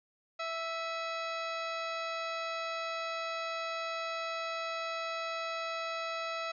harmonic tone with a mistuned harmonic, 659.3 Hz, E5, in tune, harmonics 1 / 2 / 3 / 4 / 5 / 6 / 7 / 8 / 10, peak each -39 / -38 / -45 / -43 / -52 / -46 / -51 / -54 / -57 dBFS, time 0.39-6.52 s, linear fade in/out 10 ms, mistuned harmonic 4, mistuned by -61 cents, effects none

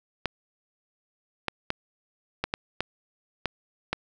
clicks, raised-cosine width 0.3 ms, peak -10 dBFS, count 8, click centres 0.257 / 1.483 / 1.704 / 2.44 / 2.539 / 2.806 / 3.457 / 3.93 s, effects none

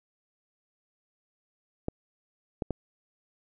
clicks, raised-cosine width 2 ms, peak -16 dBFS, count 3, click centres 1.884 / 2.622 / 2.707 s, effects none

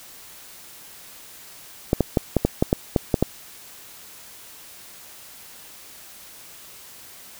clicks, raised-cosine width 2 ms, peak -3 dBFS, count 10, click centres 1.931 / 2.007 / 2.172 / 2.367 / 2.45 / 2.625 / 2.729 / 2.962 / 3.142 / 3.226 s, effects white hiss -44 dBFS RMS until 7.39 s

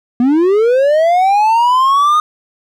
triangle linear sweep, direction up, 234.5 to 1240 Hz, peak -6 dBFS, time 0.2-2.2 s, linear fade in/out 2 ms, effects none

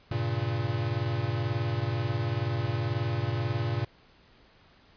square chord, G diminished, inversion none, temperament equal, 98 / 116.54 / 138.59 Hz, G2 / Bb2 / Db3, 0 / 0 / 0 cents, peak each -34 / -30 / -35 dBFS, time 0.11-3.85 s, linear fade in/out 5 ms, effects pink hiss -59 dBFS RMS until 4.96 s + resampled to 11025 Hz

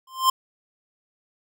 square tone with exponential growth, 1046.5 Hz, C6, in tune, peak -13 dBFS, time 0.07-0.3 s, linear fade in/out 5 ms, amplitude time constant 50 ms, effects none

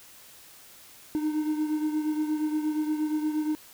triangle beating tone pair, 304.9 / 313.4 Hz, D#4 / D#4, -35 / +13 cents, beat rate 8.5 Hz, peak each -24 / -31 dBFS, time 1.15-3.55 s, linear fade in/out 0 ms, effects white hiss -51 dBFS RMS until 3.73 s

